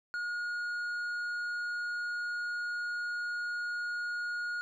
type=tone with tanh clipping; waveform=sine; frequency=1438 Hz; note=F#6; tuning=50 cents flat; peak=-34 dBFS; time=0.14-4.61 s; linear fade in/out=0 ms; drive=6 dB; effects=none